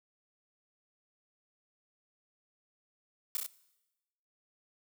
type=noise with echo; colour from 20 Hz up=blue; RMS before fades=-33 dBFS; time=3.35-3.37 s; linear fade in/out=0 ms; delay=31 ms; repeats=3; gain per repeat=-2 dB; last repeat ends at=3.463 s; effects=noise-tail reverb RT60 1.0 s tail -20 dB re dry